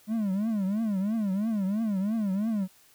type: tone with vibrato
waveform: triangle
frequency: 206.9 Hz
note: G#3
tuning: 6 cents flat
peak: -23 dBFS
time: 0.07-2.68 s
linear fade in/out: 50 ms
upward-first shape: triangle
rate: 3 Hz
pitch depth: 200 cents each way
effects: white hiss -59 dBFS RMS until 2.94 s